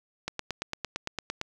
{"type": "click train", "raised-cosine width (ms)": 0.2, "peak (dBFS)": -14, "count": 11, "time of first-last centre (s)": [0.28, 1.414], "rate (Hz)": 8.82, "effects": []}